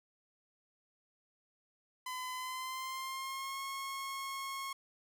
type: tone with pitch glide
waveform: sawtooth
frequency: 1015 to 1087.9 Hz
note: B5 to C#6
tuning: +47 to -33 cents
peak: -35 dBFS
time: 2.06-4.73 s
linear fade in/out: 5 ms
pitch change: +120 cents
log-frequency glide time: 2.34-3.61 s
effects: none